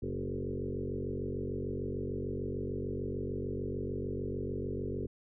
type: tone with frequency modulation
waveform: sine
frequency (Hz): 249.4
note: B3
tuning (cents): +17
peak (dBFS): -33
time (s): 0.02-5.07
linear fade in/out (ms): 10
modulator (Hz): 46.7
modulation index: 4.4
effects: none